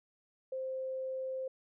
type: tone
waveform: sine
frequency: 523.3 Hz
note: C5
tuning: in tune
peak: -35 dBFS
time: 0.52-1.48 s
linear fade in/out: 5 ms
effects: none